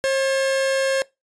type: tone pair together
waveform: 45% pulse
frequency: 537.4 / 1712 Hz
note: C5 / A6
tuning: +46 / -48 cents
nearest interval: octave + minor sixth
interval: 2006 cents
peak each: -18 / -30 dBFS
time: 0.04-1.02 s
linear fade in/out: 0 ms
effects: noise-tail reverb RT60 0.2 s tail -22 dB re dry + resampled to 22050 Hz